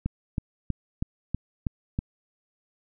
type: click train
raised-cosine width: 5 ms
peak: -14 dBFS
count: 7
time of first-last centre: 0.06-1.989 s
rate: 3.11 Hz
effects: none